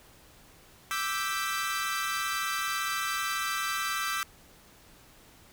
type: chord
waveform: sawtooth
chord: E minor seventh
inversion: third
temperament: equal with one note detuned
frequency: 1174.7 / 1318.5 / 1568 / 1968.7 Hz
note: D6 / E6 / G6 / B6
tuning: 0 / 0 / 0 / -6 cents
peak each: -31 / -30 / -31 / -34 dBFS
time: 0.91-4.23 s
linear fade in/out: 0 ms
effects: pink hiss -56 dBFS RMS until 5.52 s